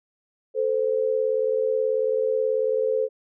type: tone pair together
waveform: sine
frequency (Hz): 440 / 518.4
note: A4 / C5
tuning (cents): 0 / -16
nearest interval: minor third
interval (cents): 284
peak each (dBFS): -23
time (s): 0.54-3.09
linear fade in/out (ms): 50
effects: none